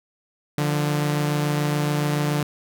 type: tone pair together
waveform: sawtooth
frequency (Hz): 147.6 / 174.61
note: D3 / F3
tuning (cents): +9 / 0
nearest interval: minor third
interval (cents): 291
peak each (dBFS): -17 / -25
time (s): 0.58-2.43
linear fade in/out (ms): 2
effects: none